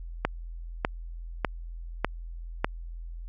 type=click train; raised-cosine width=0.5 ms; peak=-8 dBFS; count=5; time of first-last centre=0.25-2.645 s; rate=1.67 Hz; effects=added 42 Hz sine -36 dBFS peak until 3.28 s